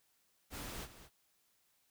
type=noise with echo; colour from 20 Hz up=pink; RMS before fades=-45 dBFS; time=0.5-0.88 s; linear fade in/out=50 ms; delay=220 ms; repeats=1; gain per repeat=-12 dB; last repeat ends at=1.1 s; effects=white hiss -75 dBFS RMS until 1.9 s

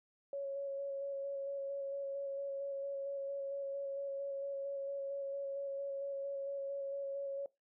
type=tone with vibrato; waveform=sine; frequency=554.4 Hz; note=C#5; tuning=in tune; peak=-37 dBFS; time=0.33-7.46 s; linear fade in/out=2 ms; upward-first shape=square; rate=4.4 Hz; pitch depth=12 cents each way; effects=noise-tail reverb RT60 0.2 s tail -20 dB re dry

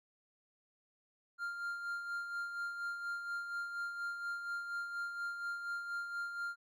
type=tone with tremolo; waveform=triangle; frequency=1396.9 Hz; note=F6; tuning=in tune; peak=-34 dBFS; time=1.38-6.56 s; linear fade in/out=50 ms; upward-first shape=sine; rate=4.2 Hz; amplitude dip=50%; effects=none

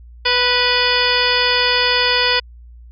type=harmonic tone with a mistuned harmonic; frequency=493.9 Hz; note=B4; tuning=in tune; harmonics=1 / 2 / 3 / 4 / 5 / 6 / 7 / 9 / 10; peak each=-22 / -22 / -22 / -22 / -22 / -22 / -22 / -22 / -22 dBFS; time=0.25-2.4 s; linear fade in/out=10 ms; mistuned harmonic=4; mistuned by=-17 cents; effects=added 59 Hz sine -37 dBFS peak until 2.91 s

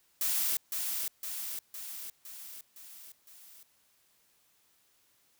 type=noise with echo; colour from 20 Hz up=blue; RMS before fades=-30 dBFS; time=0.21-0.57 s; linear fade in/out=2 ms; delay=510 ms; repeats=6; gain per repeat=-4 dB; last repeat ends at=3.63 s; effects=white hiss -69 dBFS RMS until 5.39 s

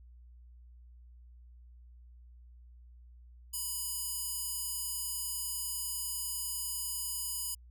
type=tone with high-pass filter; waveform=square; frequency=990 Hz; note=B5; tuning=4 cents sharp; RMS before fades=-37 dBFS; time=3.53-7.55 s; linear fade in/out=10 ms; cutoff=8300 Hz; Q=0.77; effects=added 60 Hz sine -52 dBFS peak until 7.7 s

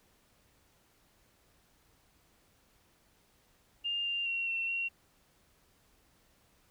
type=tone with pitch steps; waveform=sine; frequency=2809 / 2792 / 2740 / 2709 / 2741 Hz; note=F7 / F7 / F7 / E7 / F7; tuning=+9 / -1 / -34 / +47 / -33 cents; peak=-31 dBFS; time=3.84-4.89 s; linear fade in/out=20 ms; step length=210 ms; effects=pink hiss -68 dBFS RMS until 6.7 s

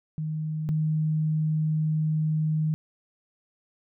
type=tone pair in turn; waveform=sine; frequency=155.56 / 155.56 Hz; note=D#3 / D#3; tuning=0 / 0 cents; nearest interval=unison; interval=0 cents; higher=neither; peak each=-27 / -22 dBFS; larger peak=second; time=0.18-0.69 / 0.69-2.74 s; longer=second; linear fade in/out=0 ms; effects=none

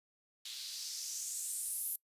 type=noise with band-pass filter sweep; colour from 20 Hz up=blue; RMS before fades=-41 dBFS; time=0.45-1.96 s; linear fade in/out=5 ms; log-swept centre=3600 to 12000 Hz; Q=3; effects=noise-tail reverb RT60 0.1 s tail -24 dB re dry + resampled to 32000 Hz

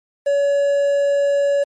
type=tone with quantisation; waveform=triangle; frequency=566 Hz; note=C#5; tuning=36 cents sharp; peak=-12 dBFS; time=0.26-1.64 s; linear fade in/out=10 ms; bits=7; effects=MP3 48 kbps

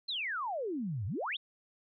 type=exponential two-way sweep; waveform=sine; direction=down then up; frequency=4278 to 89.4 to 3872 Hz; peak=-33 dBFS; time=0.08-1.37 s; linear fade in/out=10 ms; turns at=1.06 s; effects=none

